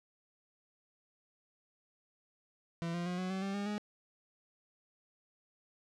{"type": "tone with pitch steps", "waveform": "40% pulse", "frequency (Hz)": [168.2, 173.43, 178.82, 184.38, 190.11, 196.02, 202.1, 208.4], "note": ["E3", "F3", "F3", "F#3", "F#3", "G3", "G#3", "G#3"], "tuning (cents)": [35, -12, 41, -6, 47, 0, -47, 6], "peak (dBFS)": -34, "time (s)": [2.82, 3.78], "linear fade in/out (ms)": 0, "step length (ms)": 120, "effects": ["low-pass 6000 Hz 12 dB/octave"]}